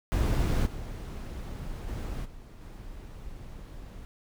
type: noise with level steps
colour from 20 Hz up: brown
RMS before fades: -25 / -37 / -34 / -46 / -43 dBFS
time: 0.12-4.05 s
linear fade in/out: 0 ms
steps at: 0.65 / 1.87 / 2.24 / 2.6 s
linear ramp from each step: 20 ms
effects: none